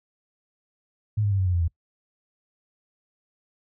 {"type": "tone with pitch steps", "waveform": "sine", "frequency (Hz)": [106.3, 102.03, 97.93, 93.99, 90.22, 86.59, 83.11], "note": ["G#2", "G#2", "G2", "F#2", "F#2", "F2", "E2"], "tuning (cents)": [41, -30, -1, 28, -43, -14, 15], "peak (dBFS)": -20, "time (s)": [1.17, 1.681], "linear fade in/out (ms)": 10, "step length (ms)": 73, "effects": ["noise-tail reverb RT60 0.1 s tail -24 dB re dry"]}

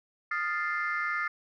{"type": "chord", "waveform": "sine", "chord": "F dominant seventh", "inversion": "third", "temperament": "equal with one note detuned", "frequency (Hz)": [1233.8, 1396.9, 1760, 2093], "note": ["Eb6", "F6", "A6", "C7"], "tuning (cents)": [-15, 0, 0, 0], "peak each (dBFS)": -33, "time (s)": [0.31, 1.28], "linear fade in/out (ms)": 5, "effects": ["tanh soft clip ceiling -21 dBFS"]}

